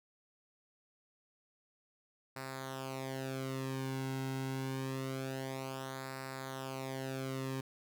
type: tone with flanger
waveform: sawtooth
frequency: 132.9 Hz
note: C3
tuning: 27 cents sharp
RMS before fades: -40 dBFS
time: 2.36-7.61 s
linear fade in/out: 5 ms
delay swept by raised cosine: 0.31 to 1.71 ms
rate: 0.26 Hz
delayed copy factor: -0.75
effects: none